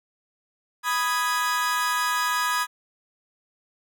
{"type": "chord", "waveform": "40% pulse", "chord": "G# minor", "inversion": "first", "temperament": "equal", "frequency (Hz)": [987.8, 1244.5, 1661.2], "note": ["B5", "D#6", "G#6"], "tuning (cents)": [0, 0, 0], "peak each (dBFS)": -26, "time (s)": [0.83, 2.67], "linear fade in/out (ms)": 50, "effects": []}